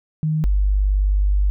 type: tone pair in turn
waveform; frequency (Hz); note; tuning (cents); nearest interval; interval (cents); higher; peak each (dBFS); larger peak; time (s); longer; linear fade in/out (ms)
sine; 155.56 / 49.48; D#3 / G1; 0 / +17; octave + minor sixth; 1983; first; -17 / -14; second; 0.23-0.44 / 0.44-1.5; second; 0
effects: none